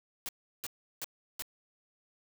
white noise bursts, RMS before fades -38 dBFS, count 4, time 0.26-1.422 s, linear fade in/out 0 ms, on 28 ms, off 350 ms, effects none

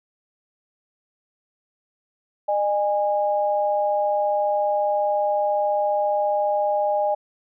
sine tone pair together, 607.5 / 822 Hz, D#5 / G#5, -42 / -18 cents, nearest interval perfect fourth, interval 524 cents, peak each -21 / -22 dBFS, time 2.48-7.15 s, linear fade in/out 10 ms, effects none

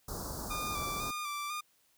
pink band-stop noise, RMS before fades -40 dBFS, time 0.08-1.11 s, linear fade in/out 5 ms, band 1400 to 4500 Hz, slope 48 dB/octave
sawtooth tone with vibrato, 1193 Hz, D6, 27 cents sharp, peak -32 dBFS, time 0.5-1.61 s, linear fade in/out 10 ms, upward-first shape square, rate 2 Hz, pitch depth 31 cents each way
effects white hiss -70 dBFS RMS until 1.97 s

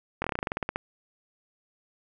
slowing click train, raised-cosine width 0.5 ms, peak -13 dBFS, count 14, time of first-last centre 0.22-0.759 s, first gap 22 ms, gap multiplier 1.1, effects none

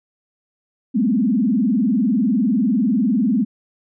sine tone with vibrato, 229.1 Hz, A#3, 30 cents flat, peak -14 dBFS, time 0.94-3.45 s, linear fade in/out 20 ms, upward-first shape sine, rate 20 Hz, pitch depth 290 cents each way, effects none

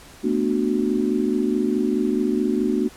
sine chord, B minor seventh, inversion third, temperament just, 222.2 / 246.9 / 296.3 / 370.4 Hz, A3 / B3 / D4 / F#4, +17 / 0 / +15 / +2 cents, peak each -24 dBFS, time 0.23-2.89 s, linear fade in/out 20 ms, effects pink hiss -45 dBFS RMS until 2.96 s + low-pass 12000 Hz 12 dB/octave

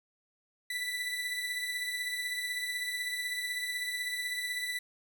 30% pulse beating tone pair, 1975.5 / 1991.5 Hz, B6 / B6, 0 / +14 cents, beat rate 16 Hz, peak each -31 / -38 dBFS, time 0.7-4.79 s, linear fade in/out 5 ms, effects none

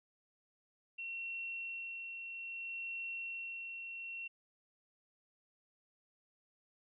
sine tone with tremolo, 2723 Hz, F7, 44 cents flat, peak -39 dBFS, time 0.98-4.28 s, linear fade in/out 10 ms, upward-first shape sine, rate 0.61 Hz, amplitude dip 35%, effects none

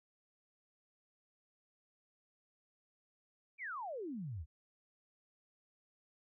sine exponential sweep, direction down, 2435 to 67.4 Hz, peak -40 dBFS, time 3.58-4.46 s, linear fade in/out 50 ms, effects none

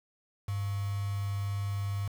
sine tone with quantisation, 100.1 Hz, G2, 37 cents sharp, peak -30 dBFS, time 0.48-2.08 s, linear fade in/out 5 ms, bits 7, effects none

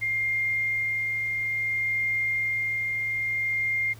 sine tone with tremolo, 2114 Hz, C7, 17 cents sharp, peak -23 dBFS, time 0.01-3.94 s, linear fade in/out 20 ms, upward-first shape sine, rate 0.59 Hz, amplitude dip 25%, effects added 111 Hz sine -44 dBFS peak until 3.99 s + pink hiss -52 dBFS RMS until 3.99 s

